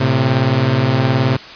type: beating tone pair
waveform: sawtooth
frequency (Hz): 112.6 / 131.6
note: A2 / C3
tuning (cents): +40 / +10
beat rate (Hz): 19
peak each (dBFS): -13 / -10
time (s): 0-1.37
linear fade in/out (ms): 10
effects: white hiss -34 dBFS RMS until 1.55 s + resampled to 11025 Hz